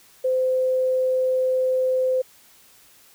sine tone, 515 Hz, C5, 28 cents flat, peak -18 dBFS, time 0.24-2.22 s, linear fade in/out 10 ms, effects white hiss -53 dBFS RMS until 3.14 s

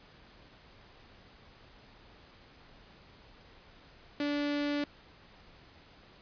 sawtooth tone with notch filter, 290.2 Hz, D4, 21 cents flat, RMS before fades -32 dBFS, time 4.2-4.84 s, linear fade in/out 2 ms, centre 980 Hz, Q 1.7, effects pink hiss -57 dBFS RMS until 6.21 s + resampled to 11025 Hz

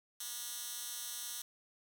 10% pulse tone with high-pass filter, 240.2 Hz, B3, 48 cents flat, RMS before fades -43 dBFS, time 0.2-1.42 s, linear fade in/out 5 ms, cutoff 5500 Hz, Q 0.62, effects none

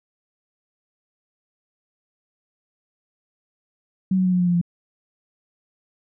sine tone with pitch steps, 188.4 / 185.7 / 183.04 / 180.41 / 177.83 / 175.28 / 172.76 Hz, F#3 / F#3 / F#3 / F#3 / F3 / F3 / F3, +32 / +7 / -18 / -43 / +32 / +7 / -18 cents, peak -16 dBFS, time 4.11-4.614 s, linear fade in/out 5 ms, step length 72 ms, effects none

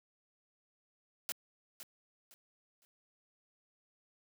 white noise with echo, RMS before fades -37 dBFS, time 1.29-1.32 s, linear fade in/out 0 ms, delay 510 ms, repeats 3, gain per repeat -11 dB, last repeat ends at 2.85 s, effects high-pass 200 Hz 12 dB/octave

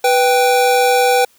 square tone pair together, 493.9 / 784 Hz, B4 / G5, 0 / 0 cents, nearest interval minor sixth, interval 800 cents, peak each -14 dBFS, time 0.04-1.25 s, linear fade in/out 5 ms, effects white hiss -53 dBFS RMS until 1.38 s

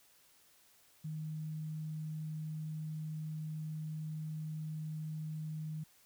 sine tone, 155.56 Hz, D#3, in tune, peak -38 dBFS, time 1.04-5.84 s, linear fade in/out 10 ms, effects white hiss -66 dBFS RMS until 6.05 s

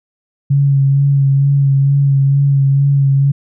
sine tone with vibrato, 138.8 Hz, C#3, 3 cents sharp, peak -8 dBFS, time 0.5-3.32 s, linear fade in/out 10 ms, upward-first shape sine, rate 2.2 Hz, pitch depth 23 cents each way, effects none

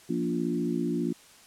harmonic tone with a mistuned harmonic, 58.1 Hz, A#1, 5 cents flat, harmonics 3 / 4 / 5 / 6, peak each -32 / -31 / -31 / -32 dBFS, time 0.09-1.13 s, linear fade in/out 10 ms, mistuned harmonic 4, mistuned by +22 cents, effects white hiss -54 dBFS RMS until 1.46 s + low-pass 10000 Hz 12 dB/octave

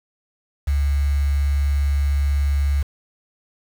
sine tone with quantisation, 70.8 Hz, C#2, 37 cents sharp, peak -16 dBFS, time 0.67-2.83 s, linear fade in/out 10 ms, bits 6, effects none

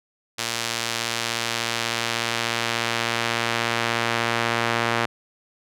sawtooth tone with band-pass filter sweep, 116.54 Hz, A#2, in tune, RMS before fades -25 dBFS, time 0.38-5.06 s, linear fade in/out 10 ms, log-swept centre 5200 to 1700 Hz, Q 0.71, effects none

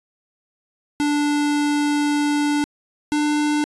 square tone pair in turn, 293 / 297.6 Hz, D4 / D4, -4 / +23 cents, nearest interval unison, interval 27 cents, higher second, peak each -18 dBFS, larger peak neither, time 1-2.64 / 3.12-3.64 s, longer first, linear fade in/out 0 ms, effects resampled to 24000 Hz

